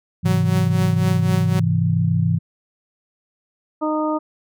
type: chord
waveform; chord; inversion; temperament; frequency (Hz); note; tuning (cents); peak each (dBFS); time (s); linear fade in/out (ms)
sine; Ab augmented; none; equal; 103.83 / 130.81 / 164.81; Ab2 / C3 / E3; 0 / 0 / 0; -20 / -22 / -18; 0.23-2.39; 20
type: tone with tremolo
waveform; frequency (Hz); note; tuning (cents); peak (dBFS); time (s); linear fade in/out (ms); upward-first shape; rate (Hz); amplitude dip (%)
sawtooth; 187.1; F#3; +20; -16; 0.25-1.6; 10; triangle; 3.9; 80
type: harmonic tone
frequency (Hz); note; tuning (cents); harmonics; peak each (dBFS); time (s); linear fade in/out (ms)
307.8; D#4; -19; 1 / 2 / 3 / 4; -21 / -24 / -26 / -27; 3.81-4.19; 20
effects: none